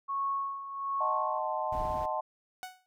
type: tone with tremolo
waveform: sine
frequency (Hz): 1102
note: C#6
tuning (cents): -11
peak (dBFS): -28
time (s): 0.08-1.4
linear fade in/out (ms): 20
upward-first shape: sine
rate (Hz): 1.3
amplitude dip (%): 70
type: chord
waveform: sine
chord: D# diminished seventh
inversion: none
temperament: equal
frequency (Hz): 622.3 / 740 / 880 / 1046.5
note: D#5 / F#5 / A5 / C6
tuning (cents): 0 / 0 / 0 / 0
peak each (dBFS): -35 / -37 / -34 / -36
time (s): 1-2.21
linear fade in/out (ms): 10
type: noise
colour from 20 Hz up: brown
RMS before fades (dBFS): -40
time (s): 1.72-2.06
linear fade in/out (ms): 5
type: tone with exponential decay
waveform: sawtooth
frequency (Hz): 741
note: F#5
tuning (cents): +2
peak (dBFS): -32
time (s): 2.63-2.86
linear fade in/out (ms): 0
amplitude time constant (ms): 49
effects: none